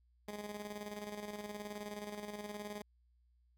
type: tone with tremolo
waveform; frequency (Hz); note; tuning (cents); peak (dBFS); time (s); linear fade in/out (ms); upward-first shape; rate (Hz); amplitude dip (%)
15% pulse; 207.7; G#3; 0; -35; 0.28-2.82; 5; square; 19; 50
effects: added 60 Hz sine -68 dBFS peak until 3.57 s